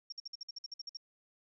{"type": "tone bursts", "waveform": "sine", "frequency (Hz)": 5530, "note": "F8", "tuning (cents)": -18, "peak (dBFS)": -40, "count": 12, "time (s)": [0.1, 0.971], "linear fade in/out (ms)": 5, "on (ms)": 24, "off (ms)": 53, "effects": []}